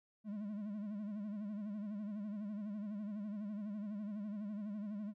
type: tone with vibrato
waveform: triangle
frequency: 207.7 Hz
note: G#3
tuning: in tune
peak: -38 dBFS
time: 0.24-5.14 s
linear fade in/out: 50 ms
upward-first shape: sine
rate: 12 Hz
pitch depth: 81 cents each way
effects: none